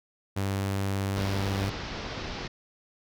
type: tone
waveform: sawtooth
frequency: 98 Hz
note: G2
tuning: in tune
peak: -23 dBFS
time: 0.36-1.7 s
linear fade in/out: 10 ms
type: low-pass noise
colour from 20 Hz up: pink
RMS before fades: -36 dBFS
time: 1.16-2.48 s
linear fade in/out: 10 ms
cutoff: 5600 Hz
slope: 48 dB/octave
effects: none